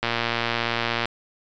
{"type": "click train", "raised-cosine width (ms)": 0.3, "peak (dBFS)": -7, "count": 121, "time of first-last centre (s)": [0.03, 1.056], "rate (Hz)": 117, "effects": ["resampled to 16000 Hz"]}